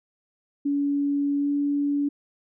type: tone with pitch glide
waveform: sine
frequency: 284.3 to 286.4 Hz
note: C#4 to D4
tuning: +44 to -43 cents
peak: -21 dBFS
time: 0.65-2.09 s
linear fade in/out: 10 ms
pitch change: +13 cents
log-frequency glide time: 1.38-1.49 s
effects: none